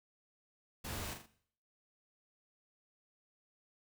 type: noise with echo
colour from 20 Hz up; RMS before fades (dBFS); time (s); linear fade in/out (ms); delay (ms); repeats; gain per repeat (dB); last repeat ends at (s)
pink; -43; 0.84-1.14; 10; 41; 3; -6; 1.263
effects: noise-tail reverb RT60 0.6 s tail -17 dB re dry